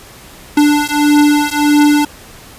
square beating tone pair, 293.7 / 295.3 Hz, D4 / D4, 0 / +10 cents, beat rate 1.6 Hz, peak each -12 dBFS, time 0.57-2.05 s, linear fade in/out 5 ms, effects pink hiss -37 dBFS RMS until 2.58 s + resampled to 32000 Hz

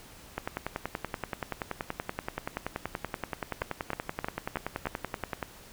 two click trains, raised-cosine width 0.5 ms, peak -16 / -15 dBFS, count 54 / 5, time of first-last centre 0.38-5.428 / 3.62-4.87 s, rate 10.5 / 3.2 Hz, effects pink hiss -51 dBFS RMS until 5.72 s

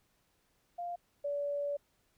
sine tone pair in turn, 698.5 / 574.1 Hz, F5 / D5, 0 / -39 cents, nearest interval minor third, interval 339 cents, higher first, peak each -36 / -32 dBFS, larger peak second, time 0.78-0.96 / 1.24-1.77 s, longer second, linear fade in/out 10 ms, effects pink hiss -74 dBFS RMS until 2.17 s

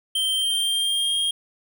square tone with pitch glide, 3136 to 3233 Hz, G7 to G#7, 0 to -47 cents, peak -21 dBFS, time 0.15-1.31 s, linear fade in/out 5 ms, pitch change +53 cents, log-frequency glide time 0.35-1.16 s, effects none

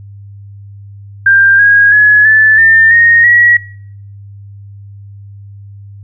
sine tone with pitch steps, 1590 / 1640.4 / 1692.3 / 1746 / 1801.3 / 1858.4 / 1917.2 Hz, G6 / G#6 / G#6 / A6 / A6 / A#6 / A#6, +24 / -22 / +32 / -14 / +40 / -6 / +48 cents, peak -3 dBFS, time 1.26-3.57 s, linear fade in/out 5 ms, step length 330 ms, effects noise-tail reverb RT60 0.7 s tail -26 dB re dry + added 100 Hz sine -29 dBFS peak until 6.03 s

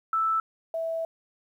sine tone pair in turn, 1318.5 / 655.5 Hz, E6 / E5, 0 / -10 cents, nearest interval octave, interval 1210 cents, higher first, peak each -22 / -27 dBFS, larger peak first, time 0.13-0.4 / 0.74-1.05 s, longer second, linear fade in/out 2 ms, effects 10-bit

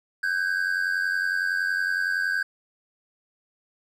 triangle tone pair together, 1527 / 1617.8 Hz, G6 / G#6, -46 / -46 cents, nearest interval minor second, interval 100 cents, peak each -24 dBFS, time 0.23-2.43 s, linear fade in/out 5 ms, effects none

